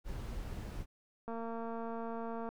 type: noise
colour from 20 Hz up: brown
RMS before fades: -41 dBFS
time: 0.04-0.86 s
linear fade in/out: 50 ms
type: click train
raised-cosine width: 1 ms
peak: -29 dBFS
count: 278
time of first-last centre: 1.28-2.49 s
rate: 229 Hz
effects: none